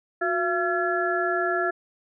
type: harmonic tone with a mistuned harmonic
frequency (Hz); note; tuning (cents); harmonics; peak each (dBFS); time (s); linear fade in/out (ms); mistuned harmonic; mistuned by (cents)
340.3; F4; -45; 1 / 2 / 4 / 5; -27 / -27 / -28 / -28; 0.21-1.71; 10; 1; +110
effects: none